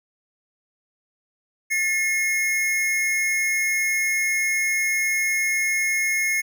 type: tone pair together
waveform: square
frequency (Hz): 1768.4 / 2154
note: A6 / C7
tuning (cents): +8 / +50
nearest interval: minor third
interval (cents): 342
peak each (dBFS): -32 / -21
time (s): 1.7-6.42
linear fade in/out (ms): 20
effects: none